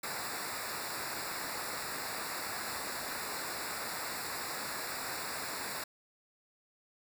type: noise with comb filter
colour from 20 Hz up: pink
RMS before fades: -39 dBFS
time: 0.03-5.84 s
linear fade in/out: 5 ms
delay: 0.32 ms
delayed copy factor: -1
effects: none